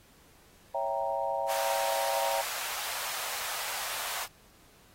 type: chord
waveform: sine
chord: C# diminished seventh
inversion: none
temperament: equal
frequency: 554.4 / 659.3 / 784 / 932.3 Hz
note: C#5 / E5 / G5 / Bb5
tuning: 0 / 0 / 0 / 0 cents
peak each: -34 dBFS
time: 0.74-2.42 s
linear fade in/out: 10 ms
type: high-pass noise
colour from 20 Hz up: pink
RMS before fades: -36 dBFS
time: 1.47-4.28 s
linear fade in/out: 50 ms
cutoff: 690 Hz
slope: 24 dB/octave
effects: pink hiss -60 dBFS RMS until 4.94 s + AAC 48 kbps